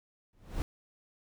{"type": "noise with exponential growth", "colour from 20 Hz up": "brown", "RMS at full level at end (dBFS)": -29, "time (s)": [0.33, 0.62], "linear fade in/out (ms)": 0, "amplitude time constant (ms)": 61, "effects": []}